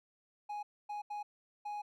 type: tone bursts at uneven times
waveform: triangle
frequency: 830.6 Hz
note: G#5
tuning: in tune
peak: -36 dBFS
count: 4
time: 0.49-0.63 / 0.89-1.02 / 1.1-1.23 / 1.65-1.82 s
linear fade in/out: 10 ms
effects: none